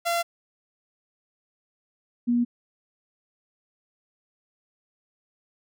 sawtooth / sine tone pair in turn, 684 / 240.1 Hz, F5 / B3, -36 / -49 cents, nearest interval octave + tritone, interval 1813 cents, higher first, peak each -19 dBFS, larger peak neither, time 0.05-0.23 / 2.27-2.45 s, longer neither, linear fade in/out 20 ms, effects none

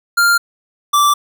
square tone pair in turn, 1396.9 / 1167.2 Hz, F6 / D6, 0 / -11 cents, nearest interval minor third, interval 311 cents, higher first, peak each -10 dBFS, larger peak neither, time 0.17-0.38 / 0.93-1.14 s, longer neither, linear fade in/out 10 ms, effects none

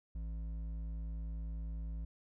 triangle tone with hard clipping, 55 Hz, A1, in tune, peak -40 dBFS, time 0.15-2.05 s, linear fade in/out 5 ms, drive 11 dB, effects none

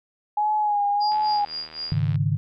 sine tone with vibrato, 832 Hz, G#5, 3 cents sharp, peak -19 dBFS, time 0.37-1.45 s, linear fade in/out 5 ms, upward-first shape sine, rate 1.5 Hz, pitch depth 42 cents each way
sine tone with tremolo, 4832 Hz, D8, 48 cents sharp, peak -27 dBFS, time 1-1.99 s, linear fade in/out 20 ms, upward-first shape sine, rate 3.9 Hz, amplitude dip 95%
click train, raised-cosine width 0.3 ms, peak -26 dBFS, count 83, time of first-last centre 1.12-2.157 s, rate 79.1 Hz
sine chord, Ab suspended fourth, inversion none, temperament equal, 103.83 / 138.59 / 155.56 Hz, Ab2 / Db3 / Eb3, 0 / 0 / 0 cents, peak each -24 dBFS, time 1.92-2.37 s, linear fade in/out 0 ms
effects none

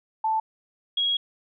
sine tone pair in turn, 880 / 3306 Hz, A5 / G#7, 0 / -9 cents, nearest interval octave + major seventh, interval 2291 cents, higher second, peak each -21 dBFS, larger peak neither, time 0.24-0.4 / 0.97-1.17 s, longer second, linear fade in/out 5 ms, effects none

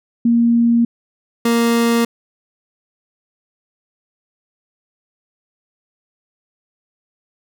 sine / 30% pulse tone pair in turn, 234.4 / 233.2 Hz, A#3 / A#3, +10 / +1 cents, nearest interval unison, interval 9 cents, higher first, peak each -10 dBFS, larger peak neither, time 0.25-0.85 / 1.45-2.05 s, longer neither, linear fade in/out 5 ms, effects none

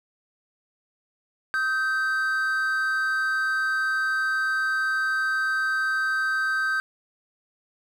triangle tone pair together, 1271 / 1558 Hz, D#6 / G6, +36 / -11 cents, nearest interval major third, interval 353 cents, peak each -28 / -21 dBFS, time 1.54-6.8 s, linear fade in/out 0 ms, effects none

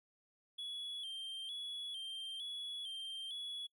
triangle tone with vibrato, 3269 Hz, G#7, 28 cents flat, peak -40 dBFS, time 0.58-3.67 s, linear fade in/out 10 ms, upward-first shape square, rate 1.1 Hz, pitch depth 59 cents each way, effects noise-tail reverb RT60 0.1 s tail -24 dB re dry

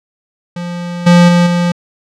square tone with level steps, 174.61 Hz, F3, in tune, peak -20 / -4 / -7 / -11 dBFS, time 0.56-1.72 s, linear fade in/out 5 ms, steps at 1.06 / 1.28 / 1.46 s, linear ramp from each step 10 ms, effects low-pass 6000 Hz 12 dB/octave

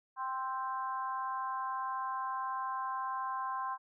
harmonic tone with a mistuned harmonic, 261.6 Hz, C4, in tune, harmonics 3 / 4 / 5 / 6, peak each -41 / -35 / -47 / -47 dBFS, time 0.16-3.78 s, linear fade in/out 50 ms, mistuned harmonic 5, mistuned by +22 cents, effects none

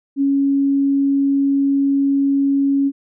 sine tone, 277.2 Hz, C#4, in tune, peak -13 dBFS, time 0.16-2.92 s, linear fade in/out 50 ms, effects none

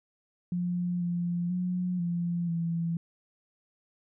sine tone with pitch steps, 176.8 / 173.9 / 180.4 / 172.5 / 167.6 Hz, F3 / F3 / F#3 / F3 / E3, +22 / -7 / -44 / -21 / +29 cents, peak -27 dBFS, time 0.52-2.97 s, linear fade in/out 2 ms, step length 490 ms, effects none

